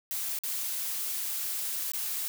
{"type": "noise with dropouts", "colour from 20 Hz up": "blue", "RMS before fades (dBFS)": -33, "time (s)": [0.11, 2.28], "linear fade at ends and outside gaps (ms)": 0, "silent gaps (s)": [[0.388, 0.436], [1.918, 1.935]], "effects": []}